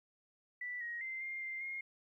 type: tone with pitch steps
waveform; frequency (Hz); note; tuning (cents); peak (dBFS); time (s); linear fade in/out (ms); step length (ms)
sine; 1971 / 1888 / 2080 / 2113 / 2094 / 2138; B6 / A#6 / C7 / C7 / C7 / C7; -4 / +22 / -11 / +16 / +1 / +37; -39; 0.61-1.81; 5; 200
effects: 13-bit